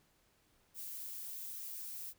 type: noise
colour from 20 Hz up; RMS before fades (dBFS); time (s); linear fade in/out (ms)
violet; -45; 0.74-2.14; 50
effects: pink hiss -72 dBFS RMS until 2.18 s